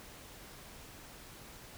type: silence
effects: pink hiss -52 dBFS RMS until 1.77 s